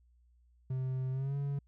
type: tone with pitch glide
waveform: triangle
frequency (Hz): 130 to 140.95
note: C3 to C#3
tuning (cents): -11 to +29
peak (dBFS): -30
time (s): 0.7-1.59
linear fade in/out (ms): 5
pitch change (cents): +140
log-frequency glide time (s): 1.11-1.36
effects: added 60 Hz sine -63 dBFS peak until 1.67 s